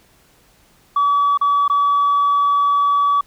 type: tone with dropouts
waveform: sine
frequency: 1143 Hz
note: D6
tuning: 47 cents flat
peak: -11 dBFS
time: 0.96-3.21 s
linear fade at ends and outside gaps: 5 ms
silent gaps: 1.375-1.412 / 1.68-1.698 s
effects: tanh soft clip ceiling -10 dBFS + pink hiss -54 dBFS RMS until 3.26 s